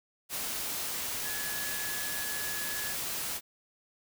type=tone in noise; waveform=sine; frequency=1695 Hz; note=G#6; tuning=35 cents sharp; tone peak=-39 dBFS; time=1.22-2.96 s; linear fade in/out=50 ms; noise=white; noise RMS=-35 dBFS; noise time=0.29-3.41 s; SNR=-7 dB; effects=none